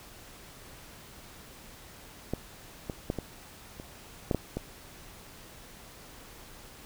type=clicks; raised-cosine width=2 ms; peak=-16 / -20 / -15 / -19 / -28 / -13 / -13 / -18 dBFS; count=8; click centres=2.336 / 2.898 / 3.101 / 3.187 / 3.799 / 4.312 / 4.347 / 4.57 s; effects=pink hiss -50 dBFS RMS until 6.85 s